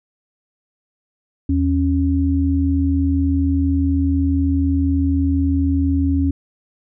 sine tone pair together, 80.9 / 275 Hz, E2 / C#4, -32 / -14 cents, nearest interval octave + major sixth, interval 2118 cents, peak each -17 dBFS, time 1.49-6.31 s, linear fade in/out 5 ms, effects none

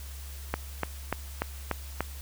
click train, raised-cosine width 0.5 ms, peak -12 dBFS, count 6, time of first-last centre 0.54-2.006 s, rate 3.41 Hz, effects added 69 Hz sine -39 dBFS peak until 2.21 s + white hiss -48 dBFS RMS until 2.21 s

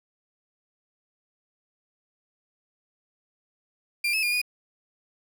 35% pulse tone with pitch steps, 2385 / 2592 / 2419 / 2462 Hz, D7 / E7 / D#7 / D#7, +26 / -30 / -49 / -19 cents, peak -21 dBFS, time 4.04-4.416 s, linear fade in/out 5 ms, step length 94 ms, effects 9-bit

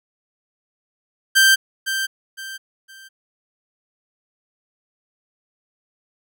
sawtooth tone with echo, 1568 Hz, G6, in tune, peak -7 dBFS, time 1.35-1.56 s, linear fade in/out 20 ms, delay 510 ms, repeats 3, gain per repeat -10 dB, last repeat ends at 3.09 s, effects none

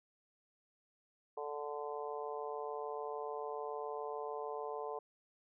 harmonic tone, 146.83 Hz, D3, in tune, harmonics 3 / 4 / 5 / 6 / 7, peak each -42 / -47 / -46 / -48 / -47 dBFS, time 1.37-4.99 s, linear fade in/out 5 ms, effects none

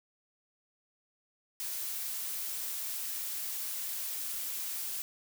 blue noise, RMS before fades -37 dBFS, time 1.6-5.02 s, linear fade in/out 0 ms, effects none

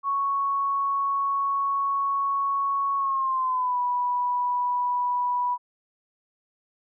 sine tone with pitch glide, 1108.7 to 982.1 Hz, C#6 to B5, 0 to -10 cents, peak -22 dBFS, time 0.03-5.58 s, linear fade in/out 50 ms, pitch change -210 cents, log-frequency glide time 2.97-3.79 s, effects none

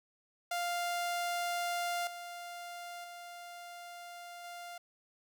sawtooth tone with level steps, 698.5 Hz, F5, in tune, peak -29 / -39 / -42 / -40 dBFS, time 0.51-4.78 s, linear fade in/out 5 ms, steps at 2.07 / 3.04 / 4.44 s, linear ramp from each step 2 ms, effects none

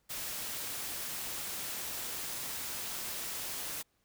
white noise, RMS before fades -39 dBFS, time 0.09-3.83 s, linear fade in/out 20 ms, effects pink hiss -75 dBFS RMS until 4.04 s

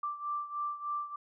sine beating tone pair, 1174.7 / 1178 Hz, D6 / D6, 0 / +5 cents, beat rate 3.3 Hz, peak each -35 / -39 dBFS, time 0.03-1.16 s, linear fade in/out 5 ms, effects none

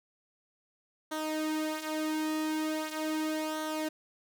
sawtooth tone with flanger, 311 Hz, D#4, 1 cent flat, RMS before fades -33 dBFS, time 1.11-3.89 s, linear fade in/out 10 ms, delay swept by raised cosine 0.4 to 5.1 ms, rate 0.4 Hz, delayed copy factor -0.65, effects none

